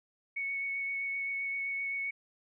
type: tone with vibrato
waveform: sine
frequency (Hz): 2217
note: C#7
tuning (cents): 0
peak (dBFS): -32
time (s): 0.36-2.11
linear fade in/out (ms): 10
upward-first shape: triangle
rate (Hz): 7.7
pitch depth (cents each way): 13
effects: none